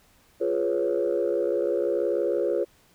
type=chord; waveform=sine; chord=C# dominant seventh; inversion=first; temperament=equal; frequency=349.2 / 415.3 / 493.9 / 554.4 Hz; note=E#4 / G#4 / B4 / C#5; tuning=0 / 0 / 0 / 0 cents; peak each=-27 dBFS; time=0.4-2.65 s; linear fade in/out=20 ms; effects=tanh soft clip ceiling -15 dBFS + pink hiss -60 dBFS RMS until 2.94 s